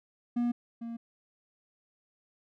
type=tone pair in turn; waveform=triangle; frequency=240 / 232.1 Hz; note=B3 / A#3; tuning=-49 / -7 cents; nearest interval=minor second; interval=58 cents; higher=first; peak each=-24 / -34 dBFS; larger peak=first; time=0.36-0.52 / 0.81-0.97 s; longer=neither; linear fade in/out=10 ms; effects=none